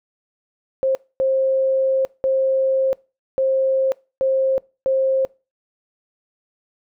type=tone bursts at uneven times; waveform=sine; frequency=531 Hz; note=C5; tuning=25 cents sharp; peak=-15 dBFS; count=6; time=0.83-0.95 / 1.2-2.05 / 2.24-2.93 / 3.38-3.92 / 4.21-4.58 / 4.86-5.25 s; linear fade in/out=0 ms; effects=noise-tail reverb RT60 0.3 s tail -24 dB re dry